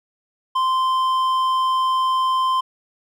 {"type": "tone with hard clipping", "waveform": "sine", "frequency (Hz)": 1040, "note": "C6", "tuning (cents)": -11, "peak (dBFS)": -18, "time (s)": [0.55, 2.61], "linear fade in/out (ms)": 10, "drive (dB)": 6, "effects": []}